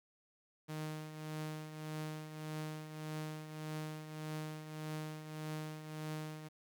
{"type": "tone with tremolo", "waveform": "sawtooth", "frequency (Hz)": 154.8, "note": "D#3", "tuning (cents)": -9, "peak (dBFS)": -35, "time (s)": [0.68, 6.49], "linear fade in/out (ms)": 20, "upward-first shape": "triangle", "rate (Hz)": 1.7, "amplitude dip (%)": 65, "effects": ["11-bit"]}